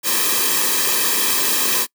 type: noise with comb filter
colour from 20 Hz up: white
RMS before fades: -18 dBFS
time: 0.03-1.87 s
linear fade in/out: 50 ms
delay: 1.4 ms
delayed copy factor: -0.8
effects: noise-tail reverb RT60 0.1 s tail -24 dB re dry + high-pass 200 Hz 12 dB/octave